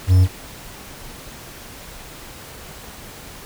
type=tone with quantisation; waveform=triangle; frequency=92.5 Hz; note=F#2; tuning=in tune; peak=-7 dBFS; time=0.07-0.28 s; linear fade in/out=50 ms; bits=6; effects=pink hiss -38 dBFS RMS until 3.45 s